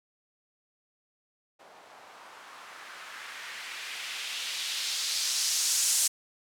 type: noise with low-pass filter sweep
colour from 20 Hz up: violet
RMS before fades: -33 dBFS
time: 1.59-6.08 s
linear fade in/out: 10 ms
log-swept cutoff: 670 to 7700 Hz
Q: 1.4
effects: none